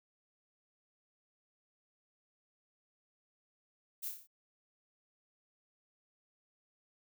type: noise with echo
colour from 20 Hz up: violet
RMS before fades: -40 dBFS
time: 4.02-4.1 s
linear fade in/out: 20 ms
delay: 29 ms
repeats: 6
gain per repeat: -4 dB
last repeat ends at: 4.274 s
effects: none